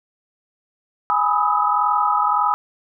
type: chord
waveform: sine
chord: E major seventh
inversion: first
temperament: equal with one note detuned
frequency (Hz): 830.6 / 987.8 / 1244.5 / 1286.2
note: G#5 / B5 / D#6 / E6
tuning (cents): 0 / 0 / 0 / -43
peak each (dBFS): -21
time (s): 1.1-2.54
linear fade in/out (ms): 0
effects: none